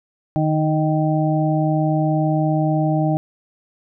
harmonic tone with a mistuned harmonic, 155.56 Hz, D#3, in tune, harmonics 1 / 2 / 4 / 5, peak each -18 / -21 / -24 / -25 dBFS, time 0.36-3.17 s, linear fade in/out 0 ms, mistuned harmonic 1, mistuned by -16 cents, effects none

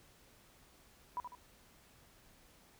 sine tone with echo, 985 Hz, B5, 5 cents flat, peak -35 dBFS, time 1.17-1.2 s, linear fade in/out 0 ms, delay 75 ms, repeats 2, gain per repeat -7 dB, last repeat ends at 1.35 s, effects pink hiss -64 dBFS RMS until 2.79 s

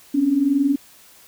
sine tone pair together, 261.6 / 282.7 Hz, C4 / C#4, 0 / +34 cents, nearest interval minor second, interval 134 cents, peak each -22 / -16 dBFS, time 0.14-0.76 s, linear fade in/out 10 ms, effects white hiss -49 dBFS RMS until 1.27 s

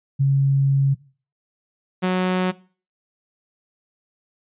sine / sawtooth tone pair in turn, 137.5 / 183.87 Hz, C#3 / F#3, -14 / -11 cents, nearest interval perfect fourth, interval 503 cents, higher second, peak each -14 / -14 dBFS, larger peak neither, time 0.19-0.95 / 2.02-2.52 s, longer first, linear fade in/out 20 ms, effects noise-tail reverb RT60 0.4 s tail -20 dB re dry + resampled to 8000 Hz

